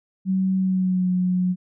sine tone with pitch glide, 189.1 to 182.03 Hz, F#3 to F#3, +38 to -28 cents, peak -18 dBFS, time 0.25-1.56 s, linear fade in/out 50 ms, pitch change -66 cents, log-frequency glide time 0.57-1.1 s, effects none

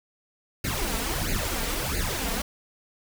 pink noise with flanger, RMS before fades -28 dBFS, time 0.64-2.42 s, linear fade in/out 5 ms, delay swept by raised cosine 0.44 to 4.44 ms, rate 1.5 Hz, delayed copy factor +0.9, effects none

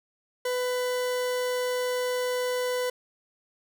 40% pulse tone, 498.7 Hz, B4, 17 cents sharp, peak -25 dBFS, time 0.45-2.9 s, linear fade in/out 5 ms, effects none

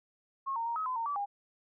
sine tone with pitch steps, 1084 / 920 / 934 / 1275 / 1018 / 917 / 1153 / 809 Hz, C#6 / A#5 / A#5 / D#6 / C6 / A#5 / D6 / G#5, -39 / -23 / +3 / +42 / -48 / -29 / -32 / -46 cents, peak -31 dBFS, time 0.46-1.26 s, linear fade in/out 20 ms, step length 100 ms, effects none

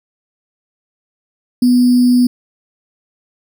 sine tone with sample-and-hold, 246.9 Hz, B3, in tune, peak -7 dBFS, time 1.62-2.27 s, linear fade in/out 5 ms, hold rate 4900 Hz, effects none

